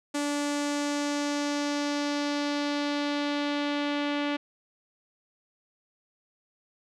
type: tone with low-pass filter sweep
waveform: sawtooth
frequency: 290 Hz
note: D4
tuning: 22 cents flat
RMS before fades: -29 dBFS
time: 0.14-4.37 s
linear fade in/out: 10 ms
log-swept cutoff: 8300 to 3100 Hz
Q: 1.8
effects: none